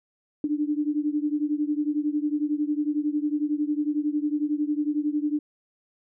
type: beating tone pair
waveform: sine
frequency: 293.7 / 304.7 Hz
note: D4 / D#4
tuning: 0 / -36 cents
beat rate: 11 Hz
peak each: -25 / -27 dBFS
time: 0.44-5.39 s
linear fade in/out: 2 ms
effects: none